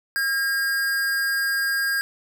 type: tone with amplitude modulation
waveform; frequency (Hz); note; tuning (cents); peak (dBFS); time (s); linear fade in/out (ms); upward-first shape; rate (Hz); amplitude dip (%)
square; 1618; G#6; -46; -20; 0.16-2.01; 0; sine; 276; 35
effects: none